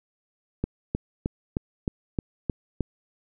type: click train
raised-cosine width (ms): 3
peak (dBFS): -12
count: 8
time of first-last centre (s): 0.64-2.807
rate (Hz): 3.23
effects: none